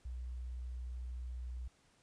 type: tone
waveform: sine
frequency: 61.74 Hz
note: B1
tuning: in tune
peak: -40 dBFS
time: 0.05-1.68 s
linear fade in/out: 5 ms
effects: pink hiss -70 dBFS RMS until 2.02 s + resampled to 22050 Hz